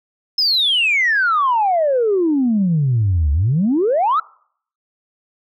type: exponential two-way sweep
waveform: sine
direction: down then up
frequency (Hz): 5240 to 69.3 to 1364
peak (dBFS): -12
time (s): 0.38-4.2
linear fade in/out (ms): 5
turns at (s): 3.32
effects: noise-tail reverb RT60 0.6 s tail -24 dB re dry + tanh soft clip ceiling -9 dBFS